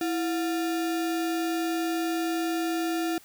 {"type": "tone with sample-and-hold", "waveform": "sine", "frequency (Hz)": 330.2, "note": "E4", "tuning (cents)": 3, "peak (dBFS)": -25, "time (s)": [0.01, 3.18], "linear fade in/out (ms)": 2, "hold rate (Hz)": 1050, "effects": ["white hiss -54 dBFS RMS until 3.24 s"]}